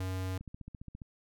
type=tone; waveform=square; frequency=93.4 Hz; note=F#2; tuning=17 cents sharp; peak=-34 dBFS; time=0-0.38 s; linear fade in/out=5 ms
type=click train; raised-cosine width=5 ms; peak=-32 dBFS; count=10; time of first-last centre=0.41-1.018 s; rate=14.8 Hz
effects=none